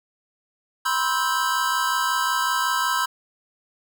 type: chord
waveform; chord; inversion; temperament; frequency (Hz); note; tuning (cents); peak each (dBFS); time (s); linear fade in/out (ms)
square; C major seventh; third; just; 981.1 / 1046.5 / 1308.1 / 1569.8; B5 / C6 / E6 / G6; -12 / 0 / -14 / +2; -27; 0.85-3.06; 10
effects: none